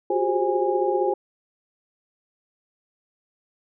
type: tone cluster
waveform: sine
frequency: 358.4 / 373.6 / 404 / 527 / 822 Hz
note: F4 / F#4 / G#4 / C5 / G#5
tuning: +45 / +17 / -48 / +12 / -18 cents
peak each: -26 dBFS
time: 0.1-1.14 s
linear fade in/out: 5 ms
effects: none

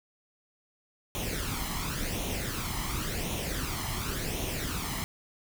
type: noise with flanger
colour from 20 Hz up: pink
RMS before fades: -33 dBFS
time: 1.15-5.04 s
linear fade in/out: 0 ms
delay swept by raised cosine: 0.31 to 0.99 ms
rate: 0.92 Hz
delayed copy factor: +0.6
effects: none

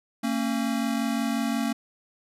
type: tone pair together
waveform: square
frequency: 227.3 / 272.9 Hz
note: A#3 / C#4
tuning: -43 / -27 cents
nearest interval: minor third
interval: 316 cents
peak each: -27 / -29 dBFS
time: 0.23-1.73 s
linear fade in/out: 10 ms
effects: resampled to 32000 Hz

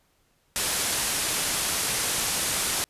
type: low-pass noise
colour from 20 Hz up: white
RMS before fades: -27 dBFS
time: 0.56-2.84 s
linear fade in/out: 0 ms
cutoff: 12000 Hz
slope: 48 dB/octave
effects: pink hiss -67 dBFS RMS until 2.89 s + resampled to 32000 Hz

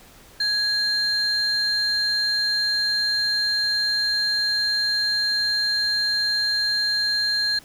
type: tone pair together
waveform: sine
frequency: 1661.2 / 4180 Hz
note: G#6 / C8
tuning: 0 / -2 cents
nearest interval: octave + major third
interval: 1598 cents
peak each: -24 / -19 dBFS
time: 0.4-7.59 s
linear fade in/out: 5 ms
effects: tanh soft clip ceiling -16 dBFS + pink hiss -49 dBFS RMS until 7.64 s

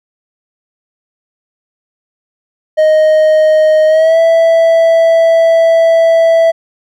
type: tone with pitch glide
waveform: triangle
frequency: 622.3 to 659.3 Hz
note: D#5 to E5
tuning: 0 to 0 cents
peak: -3 dBFS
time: 2.77-6.52 s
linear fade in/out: 20 ms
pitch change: +100 cents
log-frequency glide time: 3.87-4.19 s
effects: none

